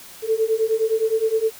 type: beating tone pair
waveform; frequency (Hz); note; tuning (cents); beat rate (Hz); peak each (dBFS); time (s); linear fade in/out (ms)
sine; 438.1 / 447.8; A4 / A4; -7 / +30; 9.7; -21 / -20; 0.22-1.52; 50
effects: white hiss -42 dBFS RMS until 1.59 s